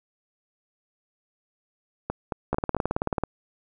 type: two click trains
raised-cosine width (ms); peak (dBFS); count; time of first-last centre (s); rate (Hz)
1; -13 / -10; 4 / 14; 2.1-2.767 / 2.53-3.237; 4.5 / 18.4
effects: none